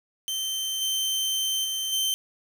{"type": "tone with level steps", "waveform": "sawtooth", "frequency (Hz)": 3105, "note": "G7", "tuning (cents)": -17, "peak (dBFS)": [-24, -21, -24, -20], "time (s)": [0.28, 2.14], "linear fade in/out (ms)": 0, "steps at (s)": [0.81, 1.64, 1.92], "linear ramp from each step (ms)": 10, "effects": ["8-bit"]}